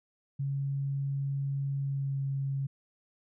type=tone with pitch glide; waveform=sine; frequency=138.59 to 137.08 Hz; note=C#3 to C#3; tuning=0 to -19 cents; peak=-29 dBFS; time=0.39-2.67 s; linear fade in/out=10 ms; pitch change=-19 cents; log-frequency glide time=1.8-2.21 s; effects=none